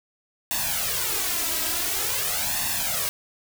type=noise with flanger; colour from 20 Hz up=white; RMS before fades=-26 dBFS; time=0.51-3.09 s; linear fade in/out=0 ms; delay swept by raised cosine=1.1 to 3.1 ms; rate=0.47 Hz; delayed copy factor=+0.8; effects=none